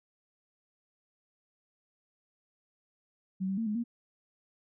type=tone with pitch steps; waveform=sine; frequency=189 / 193 / 226.4 / 210.6 / 235.2 Hz; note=F#3 / G3 / A3 / G#3 / A#3; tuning=+37 / -27 / +50 / +24 / +16 cents; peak=-29 dBFS; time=3.4-3.84 s; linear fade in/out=20 ms; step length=88 ms; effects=none